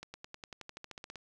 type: accelerating click train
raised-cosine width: 0.2 ms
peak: -27 dBFS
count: 15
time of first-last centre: 0.03-1.157 s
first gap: 110 ms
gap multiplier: 0.95
effects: none